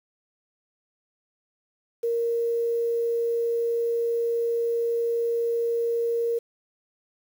sine tone with quantisation, 466.2 Hz, A#4, in tune, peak -22 dBFS, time 2.03-6.39 s, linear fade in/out 10 ms, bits 8, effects none

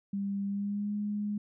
sine tone with pitch glide, 198.9 to 207.3 Hz, G3 to G#3, +25 to -3 cents, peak -30 dBFS, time 0.13-1.38 s, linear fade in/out 5 ms, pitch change +72 cents, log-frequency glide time 0.46-0.94 s, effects none

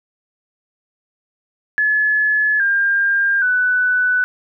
sine tone with pitch steps, 1712 / 1602 / 1493 Hz, A6 / G6 / F#6, -48 / +37 / +15 cents, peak -13 dBFS, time 1.78-4.24 s, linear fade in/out 0 ms, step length 820 ms, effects none

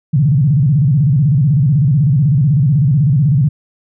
sine tone with vibrato, 140.3 Hz, C#3, 21 cents sharp, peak -8 dBFS, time 0.13-3.49 s, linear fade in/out 10 ms, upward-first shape square, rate 16 Hz, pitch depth 190 cents each way, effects none

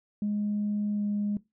sine tone with pitch glide, 207.7 to 206.1 Hz, G#3 to G#3, 0 to -13 cents, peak -25 dBFS, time 0.22-1.37 s, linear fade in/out 2 ms, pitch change -13 cents, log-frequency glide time 0.93-1.03 s, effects noise-tail reverb RT60 0.2 s tail -20 dB re dry + tanh soft clip ceiling -22 dBFS

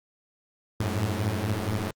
sawtooth tone cluster, 92.9 / 105.4 / 109.7 Hz, F#2 / G#2 / A2, +7 / +26 / -5 cents, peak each -26 dBFS, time 0.8-1.91 s, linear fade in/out 5 ms, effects Opus 48 kbps

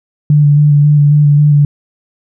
sine tone with vibrato, 146.83 Hz, D3, in tune, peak -4 dBFS, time 0.3-1.65 s, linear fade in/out 2 ms, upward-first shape square, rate 3.7 Hz, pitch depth 18 cents each way, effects none

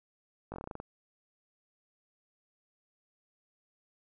slowing click train, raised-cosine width 1 ms, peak -26 dBFS, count 10, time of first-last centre 0.52-0.801 s, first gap 19 ms, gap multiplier 1.12, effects none

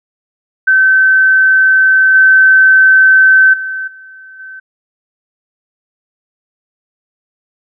sine tone with level steps, 1537 Hz, G6, 35 cents flat, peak -5 / -3 / -17 / -32 / -27 dBFS, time 0.67-4.6 s, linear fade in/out 10 ms, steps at 2.14 / 3.53 / 3.87 / 4.39 s, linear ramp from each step 10 ms, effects none

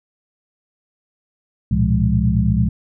sine tone cluster, 66.6 / 112 / 120.9 / 172.5 / 205.9 Hz, C2 / A2 / B2 / F3 / G#3, +31 / +31 / -36 / -21 / -15 cents, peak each -20 dBFS, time 1.71-2.69 s, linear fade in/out 5 ms, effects none

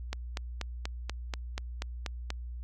click train, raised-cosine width 0.2 ms, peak -17 dBFS, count 10, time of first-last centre 0.13-2.304 s, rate 4.14 Hz, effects added 60 Hz sine -37 dBFS peak until 2.63 s

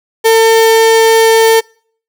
35% pulse tone, 449.6 Hz, A4, 37 cents sharp, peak -3 dBFS, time 0.24-1.61 s, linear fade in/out 20 ms, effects noise-tail reverb RT60 0.5 s tail -26 dB re dry

